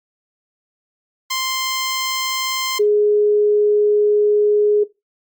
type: tone pair in turn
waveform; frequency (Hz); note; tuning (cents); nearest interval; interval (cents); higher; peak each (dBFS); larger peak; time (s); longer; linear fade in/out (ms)
10% pulse / sine; 1046.5 / 417.3; C6 / G#4; 0 / +8; octave + major third; 1592; first; -11; neither; 1.3-2.79 / 2.79-4.84; second; 10
effects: noise-tail reverb RT60 0.2 s tail -17 dB re dry + Opus 48 kbps